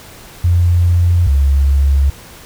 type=tone pair in turn; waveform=sine; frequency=87.31 / 69.3 Hz; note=F2 / C#2; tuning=0 / 0 cents; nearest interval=major third; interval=400 cents; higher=first; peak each=-8 dBFS; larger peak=neither; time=0.44-1.27 / 1.27-2.1 s; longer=neither; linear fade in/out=5 ms; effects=pink hiss -37 dBFS RMS until 2.45 s